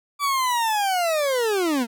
40% pulse linear sweep, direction down, 1163 to 220 Hz, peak -19 dBFS, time 0.19-1.87 s, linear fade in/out 50 ms, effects none

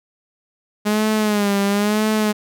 sawtooth tone with vibrato, 207.7 Hz, G#3, in tune, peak -12 dBFS, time 0.85-2.33 s, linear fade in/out 20 ms, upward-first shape sine, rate 1 Hz, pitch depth 73 cents each way, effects none

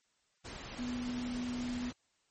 sine tone in noise, 245.7 Hz, B3, 9 cents flat, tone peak -35 dBFS, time 0.78-1.91 s, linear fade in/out 20 ms, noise pink, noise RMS -45 dBFS, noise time 0.44-1.93 s, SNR +7 dB, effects white hiss -75 dBFS RMS until 2.3 s + MP3 32 kbps

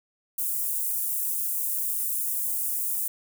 white high-pass noise, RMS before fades -28 dBFS, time 0.38-3.08 s, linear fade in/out 5 ms, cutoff 9100 Hz, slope 24 dB/octave, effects none

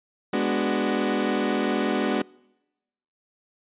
30% pulse chord, G# half-diminished seventh, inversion none, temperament equal with one note detuned, 207.7 / 246.9 / 293.7 / 372.8 Hz, G#3 / B3 / D4 / F#4, 0 / 0 / 0 / +13 cents, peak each -25 dBFS, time 0.33-2.22 s, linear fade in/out 5 ms, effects noise-tail reverb RT60 1.0 s tail -26 dB re dry + resampled to 8000 Hz

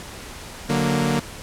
sawtooth chord, D augmented, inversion none, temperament equal, 146.83 / 185 / 233.1 Hz, D3 / F#3 / A#3, 0 / 0 / 0 cents, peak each -19 / -22 / -18 dBFS, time 0.69-1.2 s, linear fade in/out 10 ms, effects pink hiss -37 dBFS RMS until 1.42 s + low-pass 11000 Hz 12 dB/octave

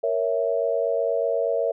sine chord, A# diminished, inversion none, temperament equal, 466.2 / 554.4 / 659.3 Hz, A#4 / C#5 / E5, 0 / 0 / 0 cents, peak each -25 dBFS, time 0.03-1.72 s, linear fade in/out 10 ms, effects none

